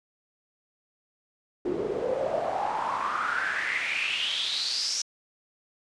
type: noise with band-pass filter sweep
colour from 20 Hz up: pink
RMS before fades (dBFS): -29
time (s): 1.65-5.02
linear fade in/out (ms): 5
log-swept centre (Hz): 350 to 5800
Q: 7
effects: resampled to 22050 Hz